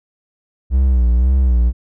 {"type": "tone with vibrato", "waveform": "triangle", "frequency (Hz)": 62.5, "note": "B1", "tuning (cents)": 21, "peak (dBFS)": -8, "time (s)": [0.7, 1.73], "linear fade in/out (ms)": 50, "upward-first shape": "sine", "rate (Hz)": 1.9, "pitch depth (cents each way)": 98, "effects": []}